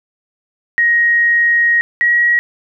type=tone pair in turn; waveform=sine; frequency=1881 / 1906.2 Hz; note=A#6 / A#6; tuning=+15 / +38 cents; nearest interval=unison; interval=23 cents; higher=second; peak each=-9 dBFS; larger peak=neither; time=0.78-1.81 / 2.01-2.39 s; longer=first; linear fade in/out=0 ms; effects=none